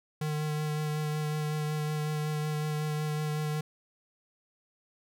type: tone with vibrato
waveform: square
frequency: 152 Hz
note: D#3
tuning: 40 cents flat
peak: -30 dBFS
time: 0.21-3.61 s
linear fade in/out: 5 ms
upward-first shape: sine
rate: 5.4 Hz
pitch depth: 15 cents each way
effects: none